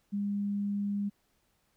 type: tone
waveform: sine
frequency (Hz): 202.5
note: G#3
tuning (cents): -43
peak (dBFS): -29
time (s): 0.12-1.1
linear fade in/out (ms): 20
effects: pink hiss -73 dBFS RMS until 1.76 s